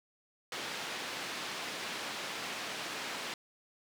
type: band-pass noise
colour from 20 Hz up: white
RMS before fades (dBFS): -40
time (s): 0.52-3.34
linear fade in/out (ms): 2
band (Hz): 190 to 3700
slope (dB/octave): 12
effects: none